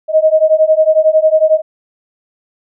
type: beating tone pair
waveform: sine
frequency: 622.3 / 633.3 Hz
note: D#5 / D#5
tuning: 0 / +30 cents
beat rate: 11 Hz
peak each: -10 dBFS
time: 0.08-1.62 s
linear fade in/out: 50 ms
effects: none